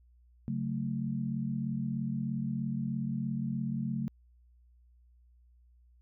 sine chord, F# minor, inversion second, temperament just, 138.75 / 185 / 222 Hz, C#3 / F#3 / A3, +2 / 0 / +16 cents, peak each -35 / -37 / -34 dBFS, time 0.48-4.08 s, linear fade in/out 0 ms, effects added 60 Hz sine -59 dBFS peak until 6.01 s

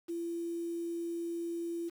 sine tone with quantisation, 338.7 Hz, E4, 47 cents sharp, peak -34 dBFS, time 0.08-1.9 s, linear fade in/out 20 ms, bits 9, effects none

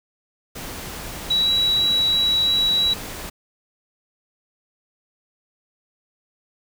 sine tone in noise, 3901 Hz, B7, 22 cents flat, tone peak -16 dBFS, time 1.3-2.94 s, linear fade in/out 10 ms, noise pink, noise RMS -33 dBFS, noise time 0.55-3.3 s, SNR +14 dB, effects none

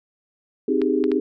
sine chord, Ab major seventh, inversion first, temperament equal with one note detuned, 261.6 / 311.1 / 388.6 / 415.3 Hz, C4 / Eb4 / G4 / Ab4, 0 / 0 / -15 / 0 cents, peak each -23 dBFS, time 0.68-1.2 s, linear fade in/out 5 ms
clicks, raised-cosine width 0.3 ms, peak -17 dBFS, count 3, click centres 0.817 / 1.04 / 1.117 s
effects none

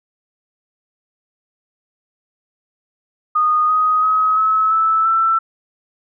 sine tone with pitch steps, 1233 / 1252.4 / 1272.1 / 1292.1 / 1312.4 / 1333 Hz, D#6 / D#6 / D#6 / E6 / E6 / E6, -16 / +11 / +38 / -35 / -8 / +19 cents, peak -12 dBFS, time 3.35-5.39 s, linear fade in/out 10 ms, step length 340 ms, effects none

